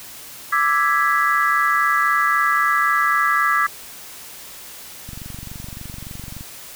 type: chord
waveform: sine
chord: E dominant seventh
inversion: third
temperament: equal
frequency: 1174.7 / 1318.5 / 1661.2 / 1975.5 Hz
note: D6 / E6 / G#6 / B6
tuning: 0 / 0 / 0 / 0 cents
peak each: -19 / -21 / -20 / -23 dBFS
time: 0.52-3.67 s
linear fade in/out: 10 ms
type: click train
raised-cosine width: 5 ms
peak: -22 dBFS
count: 32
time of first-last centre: 5.09-6.409 s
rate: 23.5 Hz
effects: white hiss -38 dBFS RMS until 6.75 s